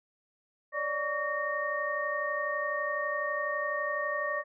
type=tone cluster; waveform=sine; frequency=566 / 598 / 1133 / 1845 Hz; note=C#5 / D5 / C#6 / A#6; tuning=+36 / +31 / +37 / -18 cents; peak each=-38 / -35 / -34 / -33 dBFS; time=0.72-4.44 s; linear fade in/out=50 ms; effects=none